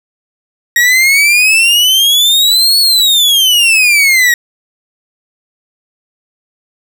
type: exponential two-way sweep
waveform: 40% pulse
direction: up then down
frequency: 1883 to 4435 to 1883 Hz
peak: -5 dBFS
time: 0.76-4.34 s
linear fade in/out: 2 ms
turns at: 2.79 s
effects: none